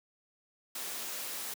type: noise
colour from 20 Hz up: white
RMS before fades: -39 dBFS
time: 0.75-1.54 s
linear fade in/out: 5 ms
effects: high-pass 200 Hz 12 dB/octave